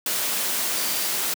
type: tone in noise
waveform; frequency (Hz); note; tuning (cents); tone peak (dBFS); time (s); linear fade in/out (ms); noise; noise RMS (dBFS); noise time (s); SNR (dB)
sine; 4699; D8; 0; -35; 0.77-1.07; 2; white; -25; 0.06-1.34; -13
effects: high-pass 200 Hz 12 dB/octave